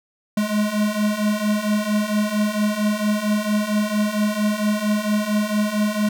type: beating tone pair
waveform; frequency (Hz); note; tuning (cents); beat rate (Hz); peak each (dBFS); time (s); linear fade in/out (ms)
square; 207.7 / 212.1; G#3 / G#3; 0 / +37; 4.4; -24 / -21; 0.37-6.09; 5
effects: none